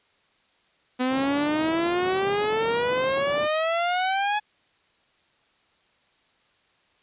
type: exponential sweep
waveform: sawtooth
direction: up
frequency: 250.4 to 849 Hz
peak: -18 dBFS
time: 0.99-4.4 s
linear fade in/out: 20 ms
type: band-pass noise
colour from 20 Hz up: pink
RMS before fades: -37 dBFS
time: 1.08-3.49 s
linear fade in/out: 50 ms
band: 170 to 900 Hz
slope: 12 dB/octave
effects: white hiss -64 dBFS RMS until 7.02 s + resampled to 8000 Hz